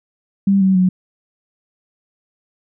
sine tone with pitch steps, 196.9 / 190.3 / 183.93 Hz, G3 / F#3 / F#3, +8 / +49 / -10 cents, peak -10 dBFS, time 0.47-0.89 s, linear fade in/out 5 ms, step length 140 ms, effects none

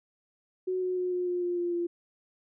sine tone with pitch steps, 370 / 366.4 / 362.8 / 359.3 / 355.7 / 352.3 / 348.8 / 345.4 Hz, F#4 / F#4 / F#4 / F4 / F4 / F4 / F4 / F4, 0 / -17 / -34 / +49 / +32 / +15 / -2 / -19 cents, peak -27 dBFS, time 0.67-1.87 s, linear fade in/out 10 ms, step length 150 ms, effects none

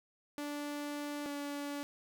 sawtooth tone pair in turn, 291.7 / 286.9 Hz, D4 / D4, -12 / -40 cents, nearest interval unison, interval 28 cents, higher first, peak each -34 / -34 dBFS, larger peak neither, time 0.38-1.26 / 1.26-1.83 s, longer first, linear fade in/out 0 ms, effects none

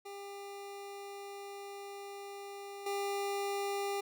25% pulse tone with level steps, 400 Hz, G4, 35 cents sharp, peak -40 / -30 dBFS, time 0.05-4.01 s, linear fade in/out 10 ms, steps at 2.86 s, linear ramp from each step 5 ms, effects none

